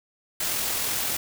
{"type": "noise with amplitude modulation", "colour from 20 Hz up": "white", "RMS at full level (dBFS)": -26, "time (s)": [0.4, 1.17], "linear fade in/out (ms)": 5, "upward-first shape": "sine", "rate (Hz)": 43.2, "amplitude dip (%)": 25, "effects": []}